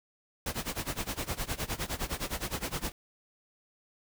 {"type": "noise with tremolo", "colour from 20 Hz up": "pink", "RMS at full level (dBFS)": -32, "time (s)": [0.46, 2.92], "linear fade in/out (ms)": 2, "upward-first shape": "sine", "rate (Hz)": 9.7, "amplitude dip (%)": 90, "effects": []}